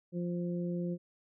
harmonic tone, 174.8 Hz, F3, 2 cents sharp, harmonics 1 / 2 / 3, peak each -33 / -39 / -43 dBFS, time 0.12-0.98 s, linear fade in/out 50 ms, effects none

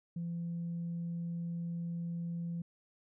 sine tone, 170 Hz, F3, 46 cents flat, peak -34 dBFS, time 0.16-2.62 s, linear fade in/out 5 ms, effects tanh soft clip ceiling -32 dBFS

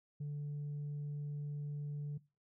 sine tone, 146.1 Hz, D3, 9 cents flat, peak -36 dBFS, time 0.2-2.18 s, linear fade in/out 10 ms, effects noise-tail reverb RT60 0.3 s tail -21 dB re dry + tanh soft clip ceiling -37 dBFS

